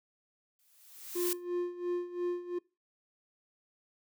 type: noise with exponential growth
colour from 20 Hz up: blue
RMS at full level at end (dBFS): -32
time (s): 0.59-1.33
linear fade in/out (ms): 1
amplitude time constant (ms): 160
type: tone with tremolo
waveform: triangle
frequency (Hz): 353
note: F4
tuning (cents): +19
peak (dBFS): -27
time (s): 1.15-2.59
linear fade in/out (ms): 10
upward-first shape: sine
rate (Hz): 2.9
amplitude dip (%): 80
effects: noise-tail reverb RT60 0.3 s tail -24 dB re dry